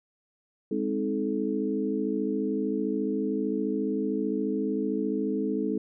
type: tone cluster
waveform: sine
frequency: 205.5 / 260.6 / 314.3 / 432 Hz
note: G#3 / C4 / D#4 / A4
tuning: -18 / -7 / +18 / -32 cents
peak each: -31 dBFS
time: 0.71-5.78 s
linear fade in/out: 5 ms
effects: none